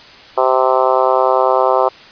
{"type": "harmonic tone", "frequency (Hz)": 129.9, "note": "C3", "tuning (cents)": -12, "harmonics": [3, 4, 5, 6, 7, 8, 9, 10], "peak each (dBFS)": [-19, -16, -17, -18, -19, -19, -22, -24], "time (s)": [0.37, 1.89], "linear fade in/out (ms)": 10, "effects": ["white hiss -39 dBFS RMS until 2.11 s", "resampled to 11025 Hz"]}